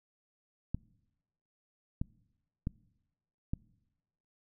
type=clicks; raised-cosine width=5 ms; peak=-20 dBFS; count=4; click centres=0.746 / 2.015 / 2.671 / 3.535 s; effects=noise-tail reverb RT60 1.0 s tail -24 dB re dry